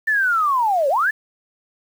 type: linear two-way sweep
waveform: sine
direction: down then up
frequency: 1796 to 523.3 to 1796 Hz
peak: -15 dBFS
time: 0.07-1.11 s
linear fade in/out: 10 ms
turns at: 0.89 s
effects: 7-bit